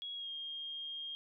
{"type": "tone with pitch glide", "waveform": "sine", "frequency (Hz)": [3322, 3227], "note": ["G#7", "G7"], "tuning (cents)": [0, 50], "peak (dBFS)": -40, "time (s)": [0.02, 1.15], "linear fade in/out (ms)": 0, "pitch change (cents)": -50, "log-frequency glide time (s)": [0.14, 0.3], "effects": []}